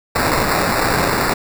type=noise with sample-and-hold; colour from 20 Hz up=blue; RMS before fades=-17 dBFS; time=0.15-1.34 s; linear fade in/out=10 ms; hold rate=3150 Hz; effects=none

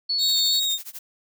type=tone; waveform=sine; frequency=4409 Hz; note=C#8; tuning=10 cents flat; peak=-21 dBFS; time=0.09-0.6 s; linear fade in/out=10 ms
type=tone with vibrato; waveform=35% pulse; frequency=3729 Hz; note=A#7; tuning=in tune; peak=-20 dBFS; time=0.18-0.79 s; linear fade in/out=50 ms; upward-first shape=square; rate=3 Hz; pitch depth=20 cents each way
type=noise with tremolo; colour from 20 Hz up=blue; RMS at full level=-35 dBFS; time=0.28-0.99 s; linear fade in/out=5 ms; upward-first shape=sine; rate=12 Hz; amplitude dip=95%
effects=none

